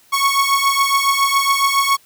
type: beating tone pair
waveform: sawtooth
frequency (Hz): 1102 / 1109.2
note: C#6 / C#6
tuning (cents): -11 / +1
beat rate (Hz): 7.2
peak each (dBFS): -13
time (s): 0.12-1.97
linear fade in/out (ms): 20
effects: white hiss -52 dBFS RMS until 2.05 s